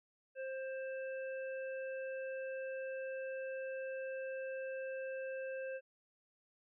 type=harmonic tone; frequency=528 Hz; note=C5; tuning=16 cents sharp; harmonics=1 / 3 / 5; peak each=-40 / -49 / -54 dBFS; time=0.35-5.81 s; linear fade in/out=50 ms; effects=none